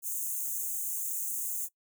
white high-pass noise, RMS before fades -34 dBFS, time 0.02-1.69 s, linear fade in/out 50 ms, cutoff 6300 Hz, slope 96 dB/octave, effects noise-tail reverb RT60 0.1 s tail -21 dB re dry

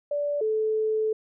sine tone pair in turn, 581 / 435.3 Hz, D5 / A4, -19 / -19 cents, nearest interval perfect fourth, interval 500 cents, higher first, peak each -24 / -22 dBFS, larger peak second, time 0.11-0.41 / 0.41-1.13 s, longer second, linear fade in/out 5 ms, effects none

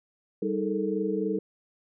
sine tone cluster, 195.4 / 315 / 427.1 / 450.7 Hz, G3 / D#4 / G#4 / A4, -5 / +21 / +48 / +42 cents, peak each -31 dBFS, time 0.42-1.39 s, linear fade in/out 5 ms, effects none

